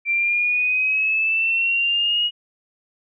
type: exponential sweep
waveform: sine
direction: up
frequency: 2349 to 2900 Hz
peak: -17 dBFS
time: 0.05-2.31 s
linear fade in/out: 50 ms
effects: none